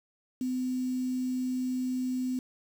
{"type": "tone with quantisation", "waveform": "sine", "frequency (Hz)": 254.4, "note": "C4", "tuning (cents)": -48, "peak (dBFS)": -28, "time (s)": [0.41, 2.39], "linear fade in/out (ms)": 2, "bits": 8, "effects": []}